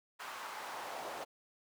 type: noise with high-pass filter sweep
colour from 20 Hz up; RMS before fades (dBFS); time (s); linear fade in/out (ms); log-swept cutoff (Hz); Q
brown; -44; 0.19-1.25; 20; 1200 to 630; 1.8
effects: none